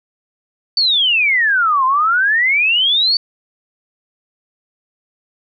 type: exponential two-way sweep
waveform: sine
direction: down then up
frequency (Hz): 4590 to 1018 to 4590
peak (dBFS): -11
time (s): 0.77-3.17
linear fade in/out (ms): 2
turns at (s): 1.85
effects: none